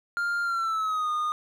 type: tone with pitch glide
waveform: triangle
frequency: 1400 to 1225.8 Hz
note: F6 to D#6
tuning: +4 to -26 cents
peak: -23 dBFS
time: 0.17-1.32 s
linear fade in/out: 0 ms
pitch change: -230 cents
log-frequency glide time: 0.43-1.1 s
effects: none